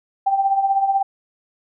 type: tone with tremolo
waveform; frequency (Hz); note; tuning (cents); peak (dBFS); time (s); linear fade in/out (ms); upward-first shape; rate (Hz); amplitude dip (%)
sine; 784; G5; 0; -12; 0.26-1.03; 10; triangle; 16; 70
effects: none